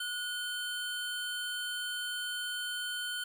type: tone pair together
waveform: square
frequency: 1458 / 3089 Hz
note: F#6 / G7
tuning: -26 / -26 cents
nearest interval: octave + minor second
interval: 1300 cents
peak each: -38 / -38 dBFS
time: 0-3.24 s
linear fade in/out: 5 ms
effects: none